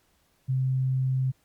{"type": "tone", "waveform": "sine", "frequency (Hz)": 130.81, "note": "C3", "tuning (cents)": 0, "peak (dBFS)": -22, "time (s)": [0.48, 1.32], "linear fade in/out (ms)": 20, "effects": ["pink hiss -67 dBFS RMS until 1.44 s", "MP3 96 kbps"]}